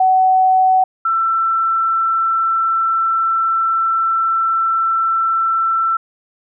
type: tone pair in turn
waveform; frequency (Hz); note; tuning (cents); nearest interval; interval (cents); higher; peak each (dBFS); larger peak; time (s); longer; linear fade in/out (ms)
sine; 751 / 1338.1; F#5 / E6; +26 / +26; minor seventh; 1000; second; -9 / -13; first; 0-0.84 / 1.05-5.97; second; 5
effects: none